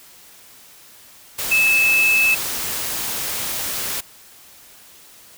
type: tone in noise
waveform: sine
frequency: 2610 Hz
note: E7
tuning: 18 cents flat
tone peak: -13 dBFS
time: 1.51-2.35 s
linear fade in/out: 10 ms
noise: white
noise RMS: -25 dBFS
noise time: 1.38-4.01 s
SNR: +9 dB
effects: white hiss -46 dBFS RMS until 5.37 s